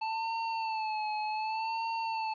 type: tone with vibrato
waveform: square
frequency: 880 Hz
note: A5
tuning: in tune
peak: -32 dBFS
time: 0.01-2.34 s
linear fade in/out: 10 ms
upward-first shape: sine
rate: 0.66 Hz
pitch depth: 56 cents each way
effects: resampled to 11025 Hz + 11-bit